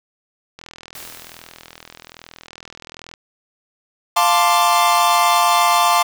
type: click train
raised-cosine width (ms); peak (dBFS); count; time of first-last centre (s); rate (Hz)
0.2; -19; 106; 0.59-3.139; 41.2
type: noise with exponential decay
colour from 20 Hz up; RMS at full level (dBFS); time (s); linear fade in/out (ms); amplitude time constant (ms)
white; -34; 0.95-2.47; 2; 330
type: chord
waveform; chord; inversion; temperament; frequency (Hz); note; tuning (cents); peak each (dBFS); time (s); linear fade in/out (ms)
45% pulse; D minor seventh; first; equal; 698.5 / 880 / 1046.5 / 1174.7; F5 / A5 / C6 / D6; 0 / 0 / 0 / 0; -18; 4.16-6.03; 10
effects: none